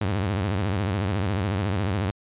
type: tone with vibrato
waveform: sawtooth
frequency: 98 Hz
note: G2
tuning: in tune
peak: -19 dBFS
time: 0.01-2.11 s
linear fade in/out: 5 ms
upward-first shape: sine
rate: 14 Hz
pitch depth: 180 cents each way
effects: resampled to 8000 Hz